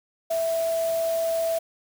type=tone in noise; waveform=sine; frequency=659.3 Hz; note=E5; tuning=in tune; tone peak=-22 dBFS; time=0.3-1.59 s; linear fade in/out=10 ms; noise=white; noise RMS=-38 dBFS; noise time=0.3-1.59 s; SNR=+13 dB; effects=none